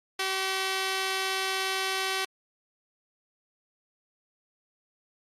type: tone pair together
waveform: 5% pulse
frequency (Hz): 382 / 1066.2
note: G4 / C6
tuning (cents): -45 / +32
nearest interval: octave + tritone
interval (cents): 1777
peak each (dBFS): -16 / -26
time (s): 0.19-2.25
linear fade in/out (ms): 5
effects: low-pass 10000 Hz 12 dB/octave + Opus 48 kbps